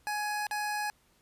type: tone with dropouts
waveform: 25% pulse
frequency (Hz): 837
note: G#5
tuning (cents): +13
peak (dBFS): -27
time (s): 0.07-0.9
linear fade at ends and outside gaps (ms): 0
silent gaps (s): 0.468-0.511
effects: pink hiss -67 dBFS RMS until 1.21 s + resampled to 32000 Hz